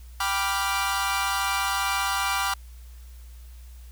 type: chord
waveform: sawtooth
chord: G dominant seventh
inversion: none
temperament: equal with one note detuned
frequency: 784 / 983.8 / 1174.7 / 1396.9 Hz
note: G5 / B5 / D6 / F6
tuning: 0 / -7 / 0 / 0 cents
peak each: -26 / -26 / -25 / -26 dBFS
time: 0.2-2.54 s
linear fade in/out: 5 ms
effects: added 60 Hz sine -41 dBFS peak until 3.91 s + white hiss -57 dBFS RMS until 3.91 s